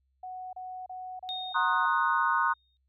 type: tone bursts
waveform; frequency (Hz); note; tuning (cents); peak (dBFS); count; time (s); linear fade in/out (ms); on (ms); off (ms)
sine; 740; F#5; 0; -37; 5; 0.23-1.858; 5; 300; 32
type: tone with exponential decay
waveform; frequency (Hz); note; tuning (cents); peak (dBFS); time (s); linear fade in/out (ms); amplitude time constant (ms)
sine; 3700; A#7; -14; -32; 1.29-2.77; 0; 320
type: chord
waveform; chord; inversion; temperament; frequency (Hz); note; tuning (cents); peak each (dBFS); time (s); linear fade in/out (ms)
sine; C half-diminished seventh; third; equal with one note detuned; 932.3 / 1067.9 / 1244.5 / 1480; Bb5 / C6 / Eb6 / Gb6; 0 / +35 / 0 / 0; -29; 1.54-2.54; 20
effects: added 66 Hz sine -70 dBFS peak until 2.88 s